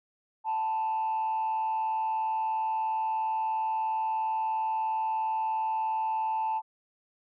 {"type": "tone with frequency modulation", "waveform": "sine", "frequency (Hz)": 880, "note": "A5", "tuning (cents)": 0, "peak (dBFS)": -25, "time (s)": [0.44, 6.62], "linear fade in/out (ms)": 50, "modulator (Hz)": 123, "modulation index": 0.33, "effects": ["tanh soft clip ceiling -24 dBFS"]}